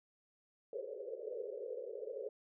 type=band-pass noise; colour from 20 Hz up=pink; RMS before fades=-44 dBFS; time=0.73-2.29 s; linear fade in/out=2 ms; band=400 to 560 Hz; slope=96 dB/octave; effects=none